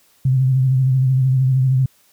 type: tone with vibrato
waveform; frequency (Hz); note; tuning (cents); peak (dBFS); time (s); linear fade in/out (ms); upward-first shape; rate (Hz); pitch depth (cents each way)
sine; 130.81; C3; 0; -12; 0.25-1.86; 5; sine; 13; 45
effects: white hiss -56 dBFS RMS until 2.12 s